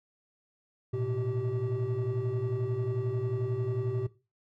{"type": "tone cluster", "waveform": "triangle", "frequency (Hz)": [112.4, 123.6, 385.6], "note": ["A2", "B2", "G4"], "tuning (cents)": [37, 2, -28], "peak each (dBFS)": -30, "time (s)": [0.93, 4.07], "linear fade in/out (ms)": 10, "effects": ["noise-tail reverb RT60 0.3 s tail -19 dB re dry", "tanh soft clip ceiling -22 dBFS"]}